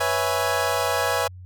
25% pulse chord, C# minor seventh, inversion third, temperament equal, 493.9 / 554.4 / 659.3 / 830.6 Hz, B4 / C#5 / E5 / G#5, 0 / 0 / 0 / 0 cents, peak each -23 dBFS, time 0-1.28 s, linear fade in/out 10 ms, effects added 91 Hz sine -38 dBFS peak until 1.45 s

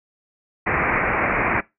white low-pass noise, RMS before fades -21 dBFS, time 0.66-1.61 s, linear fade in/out 10 ms, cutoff 2400 Hz, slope 96 dB/octave, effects noise-tail reverb RT60 0.2 s tail -20 dB re dry

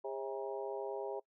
harmonic tone with a mistuned harmonic, 135.2 Hz, C#3, 43 cents flat, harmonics 3 / 4 / 5 / 6 / 7, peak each -41 / -43 / -45 / -47 / -48 dBFS, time 0.04-1.2 s, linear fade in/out 10 ms, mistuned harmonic 5, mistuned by -68 cents, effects noise-tail reverb RT60 0.1 s tail -23 dB re dry

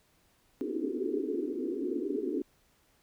white band-pass noise, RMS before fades -33 dBFS, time 0.61-2.42 s, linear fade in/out 0 ms, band 250 to 430 Hz, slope 96 dB/octave, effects pink hiss -68 dBFS RMS until 3.02 s

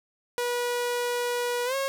sawtooth tone with pitch glide, 485.3 to 544.7 Hz, B4 to C#5, -30 to -30 cents, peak -22 dBFS, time 0.38-1.88 s, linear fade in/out 0 ms, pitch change +200 cents, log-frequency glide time 1.65-1.75 s, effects none

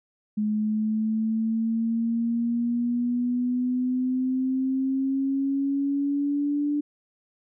sine exponential sweep, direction up, 211 to 293.7 Hz, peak -22 dBFS, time 0.37-6.81 s, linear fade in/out 10 ms, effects none

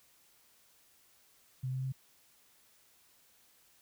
sine tone with pitch steps, 129.3 / 130.73 / 132.17 Hz, C3 / C3 / C3, -20 / -1 / +18 cents, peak -33 dBFS, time 1.63-1.924 s, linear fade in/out 10 ms, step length 98 ms, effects white hiss -66 dBFS RMS until 3.81 s

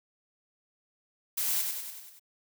blue noise with echo, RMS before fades -30 dBFS, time 1.37-1.62 s, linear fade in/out 10 ms, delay 96 ms, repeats 6, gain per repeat -4 dB, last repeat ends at 2.196 s, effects none

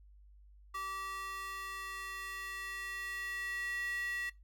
square tone with high-pass filter sweep, 385.8 Hz, G4, 28 cents flat, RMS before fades -41 dBFS, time 0.74-4.3 s, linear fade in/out 10 ms, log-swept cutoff 1300 to 2000 Hz, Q 6.7, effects noise-tail reverb RT60 0.2 s tail -20 dB re dry + added 50 Hz sine -56 dBFS peak until 4.43 s

